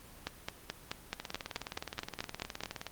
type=two click trains; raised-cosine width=0.2 ms; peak=-17 / -21 dBFS; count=12 / 33; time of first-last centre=0.27-2.636 / 1.2-2.867 s; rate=4.65 / 19.2 Hz; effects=pink hiss -54 dBFS RMS until 2.91 s + Opus 24 kbps